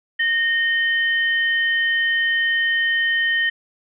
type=tone pair together; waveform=sine; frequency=1850 / 3061 Hz; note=A#6 / G7; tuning=-14 / -42 cents; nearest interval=major sixth; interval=872 cents; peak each=-17 / -25 dBFS; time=0.19-3.5 s; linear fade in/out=10 ms; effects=none